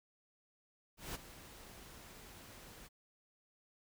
pink noise with ADSR envelope, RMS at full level -42 dBFS, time 0.97-2.89 s, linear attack 180 ms, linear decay 15 ms, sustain -13 dB, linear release 29 ms, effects none

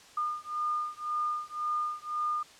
sine beating tone pair, 1214 / 1215.9 Hz, D#6 / D#6, -43 / -40 cents, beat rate 1.9 Hz, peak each -33 / -33 dBFS, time 0.17-2.43 s, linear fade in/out 5 ms, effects white hiss -54 dBFS RMS until 2.59 s + low-pass 7000 Hz 12 dB/octave

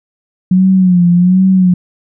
sine tone with vibrato, 181.6 Hz, F#3, 32 cents flat, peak -5 dBFS, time 0.51-1.74 s, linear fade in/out 5 ms, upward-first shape sine, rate 1.3 Hz, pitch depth 75 cents each way, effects none

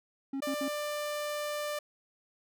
triangle tone bursts, 272.5 Hz, C#4, 29 cents flat, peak -30 dBFS, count 3, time 0.33-0.683 s, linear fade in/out 5 ms, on 75 ms, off 64 ms
sawtooth tone, 593 Hz, D5, 17 cents sharp, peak -29 dBFS, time 0.42-1.79 s, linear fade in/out 5 ms
effects none

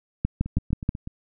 two click trains, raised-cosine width 5 ms, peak -9 / -21 dBFS, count 5 / 6, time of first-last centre 0.25-0.891 / 0.46-1.074 s, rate 6.24 / 8.14 Hz, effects none

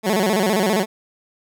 15% pulse tone with vibrato, 201.5 Hz, G3, 48 cents sharp, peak -10 dBFS, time 0.03-0.86 s, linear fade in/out 50 ms, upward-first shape square, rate 15 Hz, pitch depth 140 cents each way, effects none

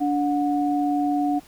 sine tone pair together, 290.3 / 728.3 Hz, D4 / F#5, -20 / -28 cents, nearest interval octave + major third, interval 1592 cents, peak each -21 / -24 dBFS, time 0-1.4 s, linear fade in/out 20 ms, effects pink hiss -51 dBFS RMS until 1.47 s

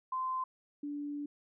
sine tone pair in turn, 1035 / 290.4 Hz, C6 / D4, -19 / -19 cents, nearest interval octave + minor seventh, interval 2200 cents, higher first, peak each -32 / -36 dBFS, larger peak first, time 0.12-0.44 / 0.83-1.26 s, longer second, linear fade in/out 5 ms, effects none

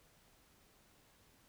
silence, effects pink hiss -68 dBFS RMS until 1.48 s

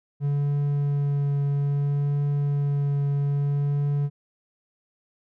triangle tone with vibrato, 142.7 Hz, D3, 49 cents flat, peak -19 dBFS, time 0.2-4.1 s, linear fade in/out 50 ms, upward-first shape triangle, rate 0.61 Hz, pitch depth 14 cents each way, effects none

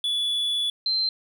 triangle / sine tone pair in turn, 3431 / 4118 Hz, A7 / C8, -44 / -28 cents, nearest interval minor third, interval 316 cents, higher second, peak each -21 / -21 dBFS, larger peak neither, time 0.04-0.7 / 0.86-1.09 s, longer first, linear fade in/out 2 ms, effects none

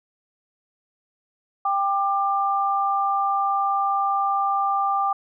sine tone pair together, 790.6 / 1190 Hz, G5 / D6, +15 / +22 cents, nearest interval perfect fifth, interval 707 cents, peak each -22 dBFS, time 1.65-5.13 s, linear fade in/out 5 ms, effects none

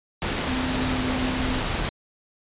sine tone in noise, 256.2 Hz, C4, 36 cents flat, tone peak -26 dBFS, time 0.48-1.6 s, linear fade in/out 0 ms, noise pink, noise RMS -26 dBFS, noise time 0.22-1.89 s, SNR -3 dB, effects resampled to 8000 Hz

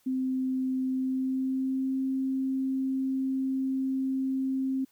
sine tone with pitch glide, 260 to 265 Hz, C4 to C4, -11 to +22 cents, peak -26 dBFS, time 0.06-4.85 s, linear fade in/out 10 ms, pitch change +33 cents, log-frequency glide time 0.9-1.98 s, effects white hiss -67 dBFS RMS until 4.91 s

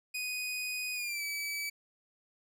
sawtooth tone with pitch glide, 2489 to 2296 Hz, D#7 to D7, 0 to -40 cents, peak -31 dBFS, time 0.14-1.7 s, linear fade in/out 10 ms, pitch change -140 cents, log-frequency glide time 0.94-1.23 s, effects none

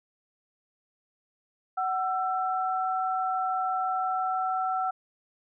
sine tone pair together, 749.9 / 1337 Hz, F#5 / E6, +23 / +24 cents, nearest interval minor seventh, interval 1001 cents, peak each -27 / -30 dBFS, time 1.77-4.91 s, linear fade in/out 10 ms, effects none

